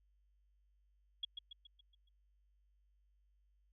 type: tone with echo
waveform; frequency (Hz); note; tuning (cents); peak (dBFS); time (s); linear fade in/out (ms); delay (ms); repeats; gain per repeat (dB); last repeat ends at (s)
sine; 3322; G#7; 0; -36; 1.23-1.25; 5; 140; 6; -6; 2.09
effects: added 50 Hz sine -70 dBFS peak until 3.72 s